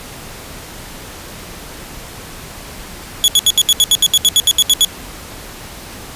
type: tone bursts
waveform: sawtooth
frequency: 3378 Hz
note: G#7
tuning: 29 cents sharp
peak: -4 dBFS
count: 15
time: 3.24-4.848 s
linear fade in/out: 0 ms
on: 40 ms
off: 72 ms
effects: pink hiss -32 dBFS RMS until 6.15 s + resampled to 32000 Hz